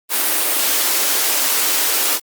white high-pass noise, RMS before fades -17 dBFS, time 0.09-2.2 s, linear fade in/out 50 ms, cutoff 260 Hz, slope 48 dB/octave, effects Opus 32 kbps

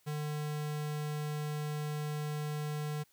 square tone, 150 Hz, D3, 37 cents sharp, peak -35 dBFS, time 0.06-3.04 s, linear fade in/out 20 ms, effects white hiss -69 dBFS RMS until 3.12 s

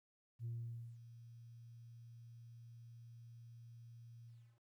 sine tone with ADSR envelope, 117 Hz, A#2, 7 cents sharp, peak -39 dBFS, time 0.39-4.6 s, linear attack 61 ms, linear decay 520 ms, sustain -15 dB, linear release 320 ms, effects tanh soft clip ceiling -38 dBFS + 13-bit

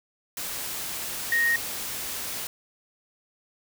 sine tone in noise, 1864.7 Hz, A#6, in tune, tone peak -20 dBFS, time 1.32-1.56 s, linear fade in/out 2 ms, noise white, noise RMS -33 dBFS, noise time 0.37-2.47 s, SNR +10 dB, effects none

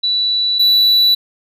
sine / triangle tone pair in turn, 3951 / 3951 Hz, B7 / B7, 0 / 0 cents, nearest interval unison, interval 0 cents, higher neither, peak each -13 / -7 dBFS, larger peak second, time 0.03-0.59 / 0.59-1.15 s, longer neither, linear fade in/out 10 ms, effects none

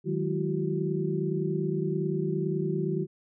sine tone cluster, 155.2 / 184.9 / 206.7 / 341.2 / 378.7 Hz, D#3 / F#3 / G#3 / F4 / F#4, -4 / -1 / -8 / -40 / +40 cents, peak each -30 / -33 / -38 / -34 / -31 dBFS, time 0.04-3.07 s, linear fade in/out 50 ms, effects none

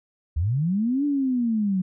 sine linear two-way sweep, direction up then down, 69.3 to 293.7 to 180.8 Hz, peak -20 dBFS, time 0.36-1.82 s, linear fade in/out 10 ms, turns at 1.05 s, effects none

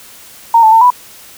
sine tone with pitch steps, 922 / 878 / 902 / 988 Hz, A#5 / A5 / A5 / B5, -19 / -4 / +43 / 0 cents, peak -3 dBFS, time 0.54-0.904 s, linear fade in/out 5 ms, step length 91 ms, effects white hiss -37 dBFS RMS until 1.37 s

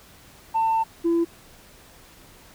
sine tone pair in turn, 896 / 336.9 Hz, A5 / E4, +31 / +38 cents, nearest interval octave + perfect fourth, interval 1693 cents, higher first, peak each -17 / -16 dBFS, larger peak second, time 0.54-0.84 / 1.04-1.25 s, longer first, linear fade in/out 20 ms, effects tanh soft clip ceiling -16 dBFS + pink hiss -50 dBFS RMS until 2.54 s

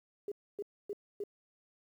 sine tone bursts, 407.9 Hz, G#4, 31 cents flat, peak -35 dBFS, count 4, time 0.28-1.238 s, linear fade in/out 2 ms, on 37 ms, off 270 ms, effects 11-bit

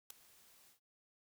white noise with ADSR envelope, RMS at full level -42 dBFS, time 0.1-0.8 s, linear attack 5 ms, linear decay 3 ms, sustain -23 dB, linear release 110 ms, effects none

